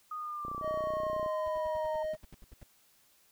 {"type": "linear sweep", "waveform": "sine", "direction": "down", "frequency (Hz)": [1244.5, 908], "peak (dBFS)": -36, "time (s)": [0.11, 2.03], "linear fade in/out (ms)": 5}
{"type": "click train", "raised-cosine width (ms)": 2, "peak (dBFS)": -31, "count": 26, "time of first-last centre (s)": [0.45, 1.262], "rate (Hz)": 30.8}
{"type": "tone", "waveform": "triangle", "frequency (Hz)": 622.3, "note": "D#5", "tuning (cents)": 0, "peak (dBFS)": -30, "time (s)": [0.61, 2.17], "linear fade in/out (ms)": 50}
{"type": "noise bursts", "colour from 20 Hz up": "brown", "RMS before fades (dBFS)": -48, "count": 13, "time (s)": [1.46, 2.633], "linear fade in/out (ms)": 2, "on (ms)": 21, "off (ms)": 75}
{"effects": ["white hiss -66 dBFS RMS until 3.31 s"]}